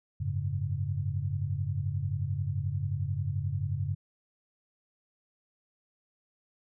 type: chord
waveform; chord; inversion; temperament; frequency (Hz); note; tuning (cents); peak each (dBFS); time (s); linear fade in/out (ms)
sine; F# suspended second; none; equal with one note detuned; 92.5 / 103.83 / 139.88; F#2 / G#2 / C#3; 0 / 0 / +16; -33; 0.2-3.95; 10
effects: none